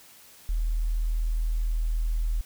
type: tone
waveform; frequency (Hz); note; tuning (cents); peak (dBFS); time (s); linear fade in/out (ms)
sine; 40.1; E1; -47; -23; 0.49-2.41; 0
effects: white hiss -52 dBFS RMS until 2.45 s